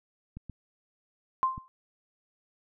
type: clicks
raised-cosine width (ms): 5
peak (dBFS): -28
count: 3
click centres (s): 0.37 / 0.497 / 1.579
type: tone with exponential decay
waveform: sine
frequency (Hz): 1046.5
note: C6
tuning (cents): 0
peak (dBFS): -19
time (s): 1.43-1.68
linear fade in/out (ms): 0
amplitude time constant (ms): 54
effects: none